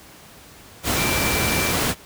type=tone in noise; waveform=sine; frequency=2345 Hz; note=D7; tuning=3 cents flat; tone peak=-26 dBFS; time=0.94-1.75 s; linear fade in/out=50 ms; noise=pink; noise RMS=-21 dBFS; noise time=0.83-1.95 s; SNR=-8 dB; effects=pink hiss -45 dBFS RMS until 2.05 s + high-pass 60 Hz 12 dB/octave